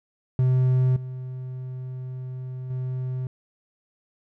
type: tone with level steps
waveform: triangle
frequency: 128.3 Hz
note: C3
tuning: 34 cents flat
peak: -15 / -29 / -24 dBFS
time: 0.39-3.27 s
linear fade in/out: 2 ms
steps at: 0.96 / 2.7 s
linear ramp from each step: 5 ms
effects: none